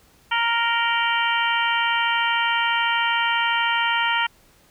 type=harmonic tone with a mistuned harmonic; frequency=466.2 Hz; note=A#4; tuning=in tune; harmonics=2 / 3 / 4 / 5 / 6 / 7; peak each=-23 / -25 / -26 / -27 / -28 / -28 dBFS; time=0.31-4.27 s; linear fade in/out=10 ms; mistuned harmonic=7; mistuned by=-86 cents; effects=pink hiss -56 dBFS RMS until 4.7 s